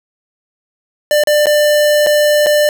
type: tone with dropouts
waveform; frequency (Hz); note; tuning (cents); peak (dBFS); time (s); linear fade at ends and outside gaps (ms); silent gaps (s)
square; 595; D5; +22; -9; 1.11-2.69; 1; 1.237-1.272 / 1.458-1.468 / 2.064-2.069 / 2.462-2.467
effects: none